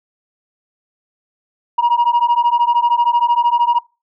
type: beating tone pair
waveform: sine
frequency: 946 / 959 Hz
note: A#5 / A#5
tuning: +25 / +49 cents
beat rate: 13 Hz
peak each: -12 dBFS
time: 1.78-3.79 s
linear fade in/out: 10 ms
effects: noise-tail reverb RT60 0.3 s tail -25 dB re dry + tanh soft clip ceiling -8 dBFS